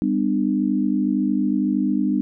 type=tone cluster; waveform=sine; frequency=199.6 / 252.8 / 301.4 Hz; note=G3 / B3 / D4; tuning=+32 / +41 / +45 cents; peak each=-22 dBFS; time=0.02-2.21 s; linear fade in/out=0 ms; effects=none